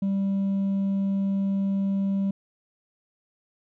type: tone with hard clipping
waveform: triangle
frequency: 196 Hz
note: G3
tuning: in tune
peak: -21 dBFS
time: 0.02-2.31 s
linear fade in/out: 5 ms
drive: 1 dB
effects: none